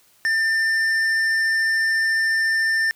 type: tone with tanh clipping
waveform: triangle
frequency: 1793 Hz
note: A6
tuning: 32 cents sharp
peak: -19 dBFS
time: 0.25-2.91 s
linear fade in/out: 0 ms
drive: 13 dB
effects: white hiss -57 dBFS RMS until 2.95 s